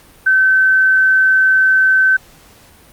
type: tone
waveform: sine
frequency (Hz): 1535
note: G6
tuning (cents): -37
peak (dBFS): -8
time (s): 0.26-2.17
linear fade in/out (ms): 10
effects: pink hiss -45 dBFS RMS until 2.92 s + Opus 48 kbps